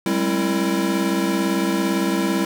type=tone cluster; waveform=square; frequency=193.4 / 211.2 / 267 / 333 / 464 Hz; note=G3 / G#3 / C4 / E4 / A#4; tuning=-23 / +29 / +35 / +18 / -8 cents; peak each=-24 / -29 / -27 / -23 / -32 dBFS; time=0.06-2.45 s; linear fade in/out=2 ms; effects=none